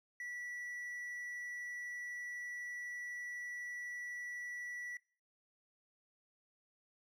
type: tone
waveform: triangle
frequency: 1952 Hz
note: B6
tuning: 21 cents flat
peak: -40 dBFS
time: 0.2-4.97 s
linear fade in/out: 2 ms
effects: noise-tail reverb RT60 0.4 s tail -22 dB re dry